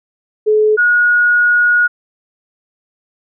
sine tone pair in turn, 428.1 / 1447.9 Hz, A4 / F#6, -47 / -38 cents, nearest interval octave + major sixth, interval 2109 cents, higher second, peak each -8 dBFS, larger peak neither, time 0.46-0.77 / 0.77-1.88 s, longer second, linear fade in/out 20 ms, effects none

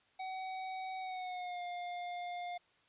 square tone with pitch glide, 754 to 707.6 Hz, F#5 to F5, +32 to +23 cents, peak -40 dBFS, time 0.19-2.58 s, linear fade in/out 10 ms, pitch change -109 cents, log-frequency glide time 0.99-1.62 s, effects white hiss -70 dBFS RMS until 2.88 s + resampled to 8000 Hz

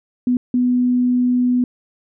sine tone bursts at uneven times, 247.9 Hz, B3, 7 cents sharp, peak -13 dBFS, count 2, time 0.27-0.37 / 0.54-1.64 s, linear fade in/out 2 ms, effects none

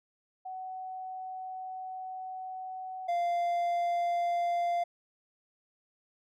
sine / triangle tone pair in turn, 749 / 694.1 Hz, F#5 / F5, +21 / -11 cents, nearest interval minor second, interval 132 cents, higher first, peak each -37 / -25 dBFS, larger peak second, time 0.45-3.08 / 3.08-4.84 s, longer first, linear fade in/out 10 ms, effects none

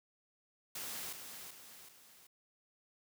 white noise with echo, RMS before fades -43 dBFS, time 0.75-1.13 s, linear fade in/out 5 ms, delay 380 ms, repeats 3, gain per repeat -6 dB, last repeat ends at 2.27 s, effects high-pass 100 Hz 12 dB/octave

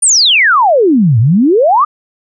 sine exponential two-way sweep, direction down then up, 9630 to 105.1 to 1268 Hz, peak -5 dBFS, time 0.02-1.85 s, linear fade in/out 10 ms, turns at 1.19 s, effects none

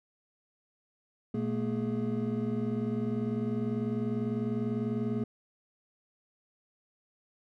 triangle tone cluster, 119.7 / 217.7 / 237.8 / 418.3 Hz, A#2 / A3 / A#3 / G#4, +46 / -18 / +35 / +12 cents, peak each -34 / -31 / -32 / -35 dBFS, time 1.34-5.24 s, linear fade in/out 5 ms, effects none

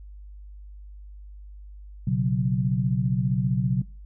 sine chord, B suspended second, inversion none, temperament equal, 123.47 / 138.59 / 185 Hz, B2 / C#3 / F#3, 0 / 0 / 0 cents, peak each -25 dBFS, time 2.07-3.82 s, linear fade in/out 5 ms, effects noise-tail reverb RT60 0.3 s tail -20 dB re dry + added 50 Hz sine -40 dBFS peak until 4.05 s

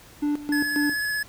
triangle tone with tremolo, 293.7 Hz, D4, in tune, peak -19 dBFS, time 0.22-0.94 s, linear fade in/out 10 ms, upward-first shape square, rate 3.7 Hz, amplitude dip 80%
square tone with vibrato, 1701 Hz, G#6, 41 cents sharp, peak -25 dBFS, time 0.52-1.23 s, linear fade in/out 5 ms, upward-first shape square, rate 16 Hz, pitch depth 10 cents each way
effects pink hiss -49 dBFS RMS until 1.28 s

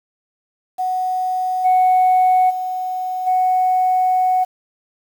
sine tone with level steps, 740 Hz, F#5, in tune, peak -17 / -9 / -20 / -12 dBFS, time 0.78-4.45 s, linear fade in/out 20 ms, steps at 1.64 / 2.49 / 3.26 s, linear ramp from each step 20 ms, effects tanh soft clip ceiling -8 dBFS + 7-bit

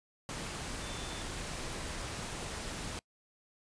sine tone in noise, 3537 Hz, A7, 8 cents sharp, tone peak -49 dBFS, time 0.82-1.22 s, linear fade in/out 0 ms, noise pink, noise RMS -40 dBFS, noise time 0.29-2.99 s, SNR -12 dB, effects noise-tail reverb RT60 0.1 s tail -25 dB re dry + resampled to 22050 Hz

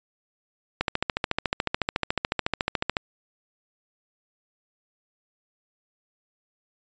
click train, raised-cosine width 0.3 ms, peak -7 dBFS, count 31, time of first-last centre 0.81-2.968 s, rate 13.9 Hz, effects resampled to 16000 Hz

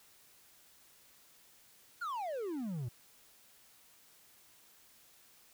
triangle exponential sweep, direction down, 1480 to 111.6 Hz, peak -34 dBFS, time 2.01-2.89 s, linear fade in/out 10 ms, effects white hiss -63 dBFS RMS until 5.53 s

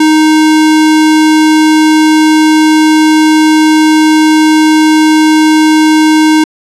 square tone, 311.1 Hz, D#4, in tune, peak -4 dBFS, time 0-6.44 s, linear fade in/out 5 ms, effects low-pass 9000 Hz 12 dB/octave

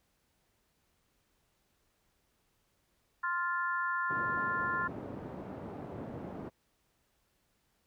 sine chord, F major, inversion second, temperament just, 1047.7 / 1396.9 / 1746.1 Hz, C6 / F6 / A6, +2 / 0 / -14 cents, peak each -34 / -34 / -37 dBFS, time 3.23-4.88 s, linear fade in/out 10 ms
pink band-pass noise, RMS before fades -43 dBFS, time 4.09-6.5 s, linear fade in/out 20 ms, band 130 to 690 Hz, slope 12 dB/octave
effects pink hiss -75 dBFS RMS until 7.86 s

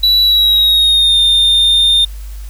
triangle tone with pitch glide, 3937 to 3631 Hz, B7 to A#7, -6 to -46 cents, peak -6 dBFS, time 0.03-2.05 s, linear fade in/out 5 ms, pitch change -140 cents, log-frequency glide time 0.22-1.19 s, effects added 50 Hz sine -24 dBFS peak until 2.49 s + white hiss -42 dBFS RMS until 2.49 s

